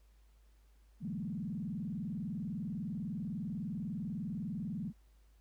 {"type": "tone with vibrato", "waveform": "sine", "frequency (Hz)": 185.4, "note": "F#3", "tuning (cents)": 4, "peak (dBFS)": -36, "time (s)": [1, 4.93], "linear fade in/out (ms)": 50, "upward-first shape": "square", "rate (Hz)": 20, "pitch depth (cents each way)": 300, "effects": ["added 52 Hz sine -61 dBFS peak until 5.4 s", "pink hiss -75 dBFS RMS until 5.4 s"]}